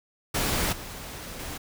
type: noise with level steps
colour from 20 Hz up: pink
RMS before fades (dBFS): -26 / -39 / -36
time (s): 0.34-1.58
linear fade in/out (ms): 10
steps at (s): 0.72 / 1.39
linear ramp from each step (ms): 10
effects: none